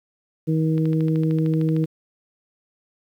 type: harmonic tone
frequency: 158.8 Hz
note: D#3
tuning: 36 cents sharp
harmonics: 1 / 2 / 3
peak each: -19 / -23 / -29 dBFS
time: 0.47-1.86 s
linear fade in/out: 20 ms
type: click train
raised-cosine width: 0.3 ms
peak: -24 dBFS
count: 15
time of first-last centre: 0.78-1.841 s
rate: 13.2 Hz
effects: 9-bit